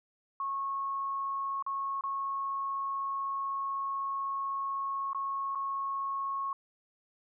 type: tone with dropouts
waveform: sine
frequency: 1096 Hz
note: C#6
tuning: 20 cents flat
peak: -31 dBFS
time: 0.4-6.53 s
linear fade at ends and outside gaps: 2 ms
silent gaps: 1.625-1.664 / 2.01-2.037 / 5.132-5.147 / 5.55-5.555 s
effects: none